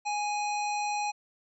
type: harmonic tone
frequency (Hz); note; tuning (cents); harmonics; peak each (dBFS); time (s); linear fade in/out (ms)
830.6; G#5; 0; 1 / 3 / 5 / 7 / 9; -29 / -36 / -42 / -43 / -46; 0.05-1.12; 20
effects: none